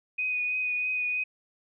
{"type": "tone with vibrato", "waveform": "sine", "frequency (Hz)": 2489, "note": "D#7", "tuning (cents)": 0, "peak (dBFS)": -26, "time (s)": [0.18, 1.24], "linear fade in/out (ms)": 10, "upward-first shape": "triangle", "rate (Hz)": 3.1, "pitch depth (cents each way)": 20, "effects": []}